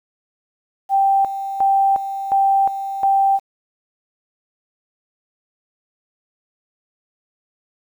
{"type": "tone with tremolo", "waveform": "sine", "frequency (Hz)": 784, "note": "G5", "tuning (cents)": 0, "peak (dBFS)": -12, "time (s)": [0.89, 3.4], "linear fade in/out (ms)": 50, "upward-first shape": "square", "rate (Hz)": 1.4, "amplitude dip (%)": 70, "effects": ["8-bit"]}